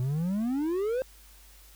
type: exponential sweep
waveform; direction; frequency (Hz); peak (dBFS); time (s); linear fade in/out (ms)
triangle; up; 121.9 to 534; -24; 0-1.02; 0
effects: added 50 Hz sine -53 dBFS peak until 1.75 s + white hiss -56 dBFS RMS until 1.75 s